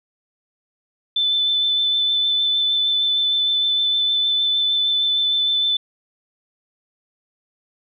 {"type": "tone with vibrato", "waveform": "sine", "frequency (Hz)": 3520, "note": "A7", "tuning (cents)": 0, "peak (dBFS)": -16, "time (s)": [1.16, 5.77], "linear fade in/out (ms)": 5, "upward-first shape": "triangle", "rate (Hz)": 6.5, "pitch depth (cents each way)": 15, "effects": []}